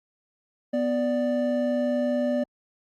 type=tone pair together; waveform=triangle; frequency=247.4 / 587.8 Hz; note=B3 / D5; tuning=+3 / +1 cents; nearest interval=octave + minor third; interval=1498 cents; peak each=-23 dBFS; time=0.73-2.44 s; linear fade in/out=10 ms; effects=Opus 48 kbps